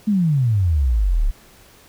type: exponential sweep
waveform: sine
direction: down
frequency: 220 to 32.7 Hz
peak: -14 dBFS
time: 0.07-1.31 s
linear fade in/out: 10 ms
effects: pink hiss -49 dBFS RMS until 1.88 s